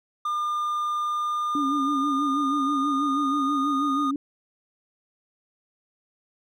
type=tone with pitch glide; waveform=triangle; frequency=1205 to 1228.2 Hz; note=D6 to D#6; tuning=+44 to -23 cents; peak=-22 dBFS; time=0.25-4.11 s; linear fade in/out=5 ms; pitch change=+33 cents; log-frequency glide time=1.01-3.78 s
type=tone with vibrato; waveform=sine; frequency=281.1 Hz; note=C#4; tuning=24 cents sharp; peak=-24 dBFS; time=1.55-4.16 s; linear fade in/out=2 ms; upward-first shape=sine; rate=6.2 Hz; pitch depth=77 cents each way
effects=none